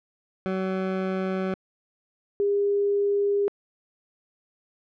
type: tone pair in turn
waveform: 20% pulse / sine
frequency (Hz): 188.7 / 404.4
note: F#3 / G#4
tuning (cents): +34 / -46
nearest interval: octave + minor second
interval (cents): 1320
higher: second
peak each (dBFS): -20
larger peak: neither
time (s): 0.46-1.54 / 2.4-3.48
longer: neither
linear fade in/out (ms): 0
effects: low-pass 2000 Hz 12 dB/octave